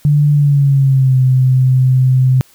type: tone with pitch glide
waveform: sine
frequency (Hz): 146.83 to 129.31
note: D3 to C3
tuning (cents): 0 to -20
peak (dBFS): -7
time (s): 0.05-2.41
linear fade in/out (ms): 0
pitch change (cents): -220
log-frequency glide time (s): 0.32-1.18
effects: white hiss -48 dBFS RMS until 2.54 s